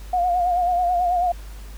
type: tone with vibrato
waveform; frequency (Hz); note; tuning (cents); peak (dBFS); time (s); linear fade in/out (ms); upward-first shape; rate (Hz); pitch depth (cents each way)
sine; 712; F5; +33; -17; 0.13-1.32; 5; sine; 9.2; 51
effects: added 50 Hz sine -34 dBFS peak until 1.77 s + pink hiss -47 dBFS RMS until 1.77 s